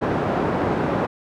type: band-pass noise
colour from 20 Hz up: pink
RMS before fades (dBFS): -22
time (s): 0.01-1.07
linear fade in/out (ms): 20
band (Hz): 160 to 1000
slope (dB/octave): 12
effects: none